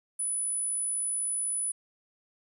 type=tone; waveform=sine; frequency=9956 Hz; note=D#9; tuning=in tune; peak=-28 dBFS; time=0.19-1.72 s; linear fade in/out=10 ms; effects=11-bit